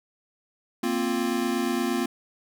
square chord, Bb suspended second, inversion none, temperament equal, 233.1 / 261.6 / 349.2 Hz, Bb3 / C4 / F4, 0 / 0 / 0 cents, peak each -29 dBFS, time 0.83-2.06 s, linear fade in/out 5 ms, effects none

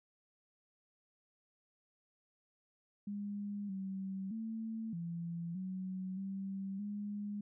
sine tone with pitch steps, 203.8 / 192 / 223 / 169.6 / 187 / 194.1 / 205.7 Hz, G#3 / G3 / A3 / E3 / F#3 / G3 / G#3, -32 / -36 / +23 / +50 / +19 / -17 / -16 cents, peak -38 dBFS, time 3.07-7.41 s, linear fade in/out 5 ms, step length 620 ms, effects none

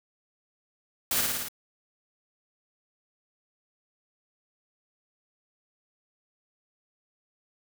white noise with echo, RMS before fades -27 dBFS, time 1.11-1.21 s, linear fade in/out 2 ms, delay 55 ms, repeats 5, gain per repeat -2 dB, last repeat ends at 1.485 s, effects none

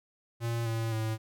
square tone with pitch steps, 116.6 / 113.54 / 110.57 Hz, A#2 / A#2 / A2, +1 / -45 / +9 cents, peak -30 dBFS, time 0.4-1.18 s, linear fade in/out 50 ms, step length 260 ms, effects none

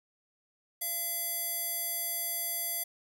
square tone with band-pass filter, 680 Hz, F5, 46 cents flat, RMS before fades -34 dBFS, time 0.81-2.84 s, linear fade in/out 10 ms, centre 12000 Hz, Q 2.7, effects none

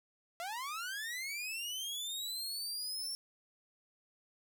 sawtooth linear sweep, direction up, 659.3 to 5470 Hz, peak -35 dBFS, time 0.4-3.15 s, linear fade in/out 0 ms, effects none

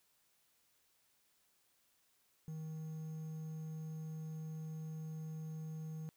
triangle tone with quantisation, 157.7 Hz, D#3, 24 cents sharp, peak -40 dBFS, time 2.48-6.09 s, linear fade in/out 0 ms, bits 11, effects white hiss -75 dBFS RMS until 6.16 s

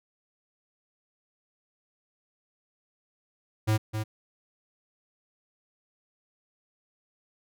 square tone with echo, 108.4 Hz, A2, 25 cents flat, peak -22 dBFS, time 3.67-3.78 s, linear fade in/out 20 ms, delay 260 ms, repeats 1, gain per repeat -7 dB, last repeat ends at 4.04 s, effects none

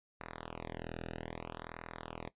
sawtooth tone with flanger, 41.2 Hz, E1, in tune, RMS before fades -45 dBFS, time 0.2-2.29 s, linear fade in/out 10 ms, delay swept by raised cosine 0.31 to 0.94 ms, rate 0.62 Hz, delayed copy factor -0.95, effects noise-tail reverb RT60 0.1 s tail -17 dB re dry + resampled to 8000 Hz

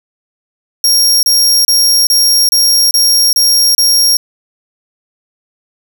sawtooth tone bursts, 5580 Hz, F8, 2 cents flat, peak -4 dBFS, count 8, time 0.84-4.17 s, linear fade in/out 2 ms, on 390 ms, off 30 ms, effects none

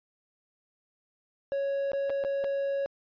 triangle tone with dropouts, 554.4 Hz, C#5, in tune, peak -25 dBFS, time 1.52-2.86 s, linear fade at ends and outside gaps 0 ms, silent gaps 1.918-1.933 / 2.096-2.102 / 2.239-2.248 / 2.44-2.444 s, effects resampled to 11025 Hz

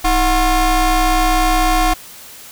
30% pulse ring-modulated tone, 349.2 Hz, F4, in tune, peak -6 dBFS, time 0.04-1.94 s, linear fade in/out 10 ms, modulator 381 Hz, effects white hiss -37 dBFS RMS until 2.51 s

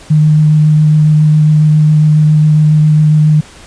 sine tone with vibrato, 153 Hz, D#3, 29 cents flat, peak -4 dBFS, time 0.1-3.41 s, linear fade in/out 10 ms, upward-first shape sine, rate 7.3 Hz, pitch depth 11 cents each way, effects pink hiss -36 dBFS RMS until 3.66 s + resampled to 22050 Hz

